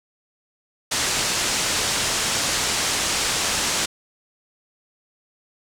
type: low-pass noise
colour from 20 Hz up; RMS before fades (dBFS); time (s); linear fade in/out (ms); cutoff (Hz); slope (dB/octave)
white; -23; 0.91-3.86; 10; 8200; 24
effects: none